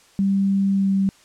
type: tone with pitch glide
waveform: sine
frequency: 196 to 194.42 Hz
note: G3 to G3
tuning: 0 to -14 cents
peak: -16 dBFS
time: 0.19-1.09 s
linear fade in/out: 0 ms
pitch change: -14 cents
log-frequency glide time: 0.73-0.9 s
effects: white hiss -53 dBFS RMS until 1.24 s + low-pass 8000 Hz 12 dB/octave